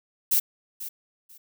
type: noise with echo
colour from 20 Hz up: violet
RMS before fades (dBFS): -21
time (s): 0.31-0.4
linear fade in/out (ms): 10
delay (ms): 490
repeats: 2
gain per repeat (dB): -14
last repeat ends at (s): 1.38
effects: none